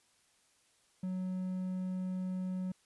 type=tone; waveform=triangle; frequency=185 Hz; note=F#3; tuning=in tune; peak=-32 dBFS; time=1.03-2.72 s; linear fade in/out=5 ms; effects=white hiss -70 dBFS RMS until 2.85 s + resampled to 24000 Hz